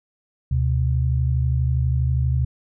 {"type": "tone pair together", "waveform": "sine", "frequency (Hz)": [74.3, 126.66], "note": ["D2", "B2"], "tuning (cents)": [21, 44], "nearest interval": "major sixth", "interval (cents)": 923, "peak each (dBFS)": -20, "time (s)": [0.51, 2.45], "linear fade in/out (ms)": 5, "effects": []}